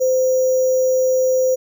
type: tone with sample-and-hold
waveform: sine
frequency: 516 Hz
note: C5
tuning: 24 cents flat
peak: -13 dBFS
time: 0-1.56 s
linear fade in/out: 20 ms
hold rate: 6300 Hz
effects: none